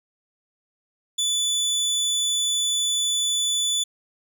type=tone; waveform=25% pulse; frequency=3476 Hz; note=A7; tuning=22 cents flat; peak=-17 dBFS; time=1.18-3.84 s; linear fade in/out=10 ms; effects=none